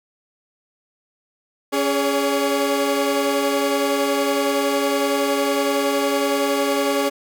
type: tone cluster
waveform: 30% pulse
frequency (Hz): 278.6 / 414.4 / 568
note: C#4 / G#4 / C#5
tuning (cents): +9 / -4 / +42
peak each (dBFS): -20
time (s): 1.72-7.1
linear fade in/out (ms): 20
effects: none